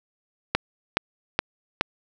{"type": "click train", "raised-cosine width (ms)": 0.3, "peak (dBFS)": -3, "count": 4, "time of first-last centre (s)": [0.55, 1.811], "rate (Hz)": 2.38, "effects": []}